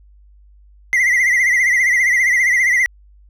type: tone with vibrato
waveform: triangle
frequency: 2015 Hz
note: B6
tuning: 34 cents sharp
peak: -10 dBFS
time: 0.93-2.86 s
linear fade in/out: 0 ms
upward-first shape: triangle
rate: 15 Hz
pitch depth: 110 cents each way
effects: added 50 Hz sine -44 dBFS peak until 3.29 s